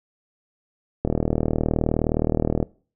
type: click train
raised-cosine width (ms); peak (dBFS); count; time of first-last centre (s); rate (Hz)
2; -7; 63; 1.05-2.628; 39.3
effects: noise-tail reverb RT60 0.4 s tail -22 dB re dry